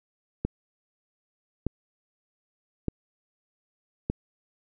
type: click train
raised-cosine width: 3 ms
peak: -13 dBFS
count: 4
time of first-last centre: 0.45-4.1 s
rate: 0.822 Hz
effects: none